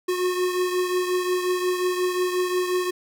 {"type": "beating tone pair", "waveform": "square", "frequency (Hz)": [362.3, 367.9], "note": ["F#4", "F#4"], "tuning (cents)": [-36, -10], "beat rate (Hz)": 5.6, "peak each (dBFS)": [-23, -30], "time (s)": [0.08, 2.91], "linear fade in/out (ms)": 10, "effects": []}